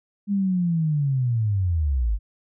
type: linear sweep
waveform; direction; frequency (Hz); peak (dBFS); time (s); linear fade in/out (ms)
sine; down; 205.5 to 47.07; -19; 0.27-2.19; 50
effects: none